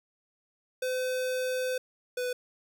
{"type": "tone pair in turn", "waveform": "square", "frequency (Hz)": [510, 497.5], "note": ["C5", "B4"], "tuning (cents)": [-44, 13], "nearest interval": "unison", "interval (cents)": 43, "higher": "first", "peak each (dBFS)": [-29, -30], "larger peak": "first", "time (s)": [[0.82, 1.78], [2.17, 2.33]], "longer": "first", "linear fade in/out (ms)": 5, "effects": []}